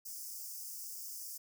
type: high-pass noise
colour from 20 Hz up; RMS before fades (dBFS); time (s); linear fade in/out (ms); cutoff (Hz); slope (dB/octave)
white; -45; 0.05-1.38; 10; 4900; 96
effects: none